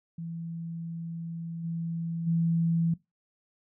sine tone with level steps, 166.5 Hz, E3, 18 cents sharp, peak -34 / -30 / -23 dBFS, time 0.18-2.94 s, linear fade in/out 5 ms, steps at 1.63 / 2.26 s, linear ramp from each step 20 ms, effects noise-tail reverb RT60 0.2 s tail -20 dB re dry

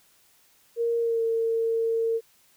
sine tone with pitch glide, 466.2 to 455 Hz, A#4 to A#4, 0 to -42 cents, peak -22 dBFS, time 0.76-2.21 s, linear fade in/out 50 ms, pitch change -42 cents, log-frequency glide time 0.99-1.22 s, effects white hiss -61 dBFS RMS until 2.56 s

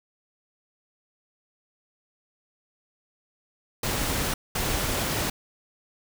pink noise bursts at uneven times, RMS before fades -27 dBFS, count 2, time 3.83-4.34 / 4.55-5.3 s, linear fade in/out 5 ms, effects none

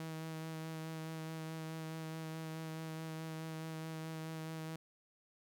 sawtooth tone with vibrato, 159.9 Hz, D#3, 48 cents sharp, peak -38 dBFS, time 0-4.76 s, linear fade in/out 2 ms, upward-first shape sine, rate 4.7 Hz, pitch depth 14 cents each way, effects none

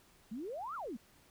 sine exponential two-way sweep, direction up then down, 200.4 to 1422 to 200.4 Hz, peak -39 dBFS, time 0.31-0.97 s, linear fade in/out 10 ms, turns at 0.75 s, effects pink hiss -65 dBFS RMS until 1.3 s

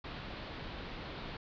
pink low-pass noise, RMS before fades -44 dBFS, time 0.04-1.37 s, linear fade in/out 5 ms, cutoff 4400 Hz, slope 48 dB/octave, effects none

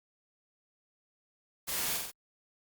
white noise with echo, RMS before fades -35 dBFS, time 1.67-1.98 s, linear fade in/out 20 ms, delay 46 ms, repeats 3, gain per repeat -3 dB, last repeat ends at 2.118 s, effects Opus 48 kbps

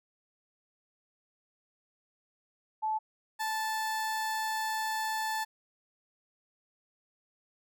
sine / 30% pulse tone pair in turn, 869 / 877.1 Hz, A5 / A5, -22 / -6 cents, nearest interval unison, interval 16 cents, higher second, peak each -28 dBFS, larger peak neither, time 2.82-2.99 / 3.39-5.45 s, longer second, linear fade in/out 20 ms, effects none

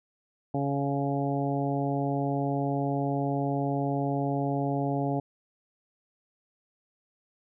harmonic tone, 140 Hz, C#3, 18 cents sharp, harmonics 1 / 2 / 3 / 4 / 5 / 6, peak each -30 / -30 / -35 / -36 / -33 / -38 dBFS, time 0.54-5.2 s, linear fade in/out 5 ms, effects none

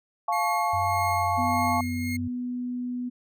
sine chord, F augmented, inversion none, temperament equal with one note detuned, 698.5 / 866.9 / 1108.7 Hz, F5 / A5 / C#6, 0 / -26 / 0 cents, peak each -27 dBFS, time 0.28-1.81 s, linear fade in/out 5 ms
40% pulse tone with tremolo, 2144 Hz, C7, 42 cents sharp, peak -30 dBFS, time 0.32-2.17 s, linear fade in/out 10 ms, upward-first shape sine, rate 1.7 Hz, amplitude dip 55%
sine tone with vibrato, 92.5 Hz, F#2, in tune, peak -31 dBFS, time 0.73-2.28 s, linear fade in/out 5 ms, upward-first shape sine, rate 1.5 Hz, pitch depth 24 cents each way
sine tone, 246.9 Hz, B3, in tune, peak -28 dBFS, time 1.37-3.1 s, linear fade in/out 20 ms
effects none

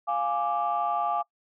sine chord, D diminished, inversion first, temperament equal, 698.5 / 830.6 / 1174.7 Hz, F5 / Ab5 / D6, 0 / 0 / 0 cents, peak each -28 dBFS, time 0.07-1.23 s, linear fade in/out 20 ms, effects noise-tail reverb RT60 0.1 s tail -23 dB re dry + tanh soft clip ceiling -17 dBFS

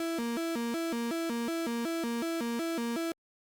35% pulse tone with vibrato, 278.6 Hz, C#4, 9 cents sharp, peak -29 dBFS, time 0-3.12 s, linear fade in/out 2 ms, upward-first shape square, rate 2.7 Hz, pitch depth 300 cents each way, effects Opus 48 kbps

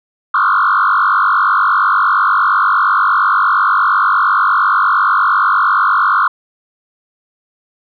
sine tone with frequency modulation, 1250 Hz, D#6, 8 cents sharp, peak -8 dBFS, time 0.34-6.28 s, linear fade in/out 5 ms, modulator 48.6 Hz, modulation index 4.2, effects tanh soft clip ceiling -4 dBFS

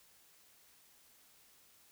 silence, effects white hiss -65 dBFS RMS until 1.91 s

